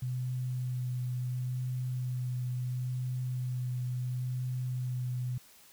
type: tone with vibrato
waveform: sine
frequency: 125.9 Hz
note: B2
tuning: 34 cents sharp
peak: -31 dBFS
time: 0.02-5.38 s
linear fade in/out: 5 ms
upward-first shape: sine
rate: 0.72 Hz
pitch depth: 13 cents each way
effects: white hiss -58 dBFS RMS until 5.72 s